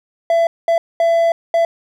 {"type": "tone bursts at uneven times", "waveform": "triangle", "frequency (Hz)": 670, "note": "E5", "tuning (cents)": 28, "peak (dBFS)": -9, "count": 4, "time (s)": [[0.3, 0.47], [0.68, 0.78], [1, 1.32], [1.54, 1.65]], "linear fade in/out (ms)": 2, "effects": []}